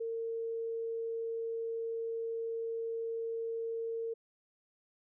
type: tone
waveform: sine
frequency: 456.4 Hz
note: A#4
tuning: 37 cents flat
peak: -34 dBFS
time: 0-4.14 s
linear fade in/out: 10 ms
effects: none

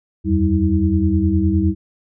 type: tone cluster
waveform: sine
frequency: 79.7 / 89.5 / 192.5 / 320.5 Hz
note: D#2 / F2 / G3 / E4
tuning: +42 / +43 / -31 / -49 cents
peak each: -19 dBFS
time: 0.24-1.75 s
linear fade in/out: 50 ms
effects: none

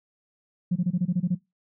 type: tone bursts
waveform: sine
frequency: 178 Hz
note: F3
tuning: 33 cents sharp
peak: -19 dBFS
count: 9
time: 0.71-1.352 s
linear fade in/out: 10 ms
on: 50 ms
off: 24 ms
effects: noise-tail reverb RT60 0.2 s tail -21 dB re dry + tanh soft clip ceiling -15 dBFS

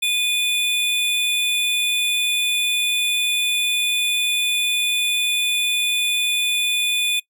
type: tone pair together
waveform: square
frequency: 2467 / 3489 Hz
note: D#7 / A7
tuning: -15 / -15 cents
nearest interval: tritone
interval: 600 cents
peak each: -21 dBFS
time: 0.02-7.2 s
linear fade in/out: 10 ms
effects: noise-tail reverb RT60 0.1 s tail -22 dB re dry

